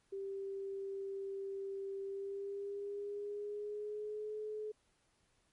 sine tone with pitch glide, 391.8 to 427.3 Hz, G4 to G#4, -1 to +49 cents, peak -39 dBFS, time 0.12-4.72 s, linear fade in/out 10 ms, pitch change +150 cents, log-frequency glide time 2.03-4.37 s, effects pink hiss -75 dBFS RMS until 5.52 s + MP3 48 kbps

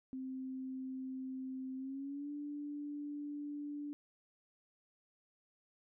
sine tone with pitch glide, 261.3 to 291.6 Hz, C4 to D4, -2 to -12 cents, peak -40 dBFS, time 0.13-3.93 s, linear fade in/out 0 ms, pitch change +190 cents, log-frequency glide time 1.76-2.31 s, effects none

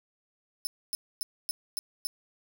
20% pulse tone bursts, 5274 Hz, E8, in tune, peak -24 dBFS, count 6, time 0.65-2.07 s, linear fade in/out 0 ms, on 20 ms, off 260 ms, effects none

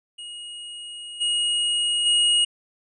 square tone with level steps, 2880 Hz, F#7, 47 cents flat, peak -35 / -21 / -17 dBFS, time 0.18-2.45 s, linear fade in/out 10 ms, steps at 1.2 / 2.05 s, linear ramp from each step 20 ms, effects resampled to 24000 Hz

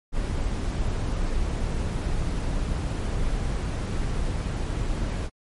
brown noise, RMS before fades -26 dBFS, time 0.12-5.3 s, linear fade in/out 50 ms, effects MP3 48 kbps

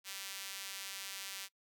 sawtooth tone with high-pass filter, 194.9 Hz, G3, 10 cents flat, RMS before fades -45 dBFS, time 0.04-1.49 s, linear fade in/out 50 ms, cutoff 2800 Hz, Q 0.74, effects noise-tail reverb RT60 0.1 s tail -23 dB re dry

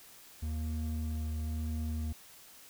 triangle tone pair together, 77.34 / 233.1 Hz, D#2 / A#3, -10 / 0 cents, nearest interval octave + perfect fifth, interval 1910 cents, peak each -31 / -40 dBFS, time 0.42-2.13 s, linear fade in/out 10 ms, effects white hiss -55 dBFS RMS until 2.69 s

